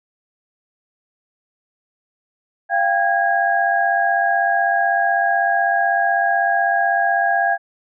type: tone cluster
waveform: sine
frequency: 690 / 786 / 1644 Hz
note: F5 / G5 / G#6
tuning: -21 / +4 / -18 cents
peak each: -19 dBFS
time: 2.69-7.58 s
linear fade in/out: 50 ms
effects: none